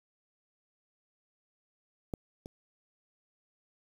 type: clicks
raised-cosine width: 2 ms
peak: -21 / -30 dBFS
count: 2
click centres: 2.138 / 2.459 s
effects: 8-bit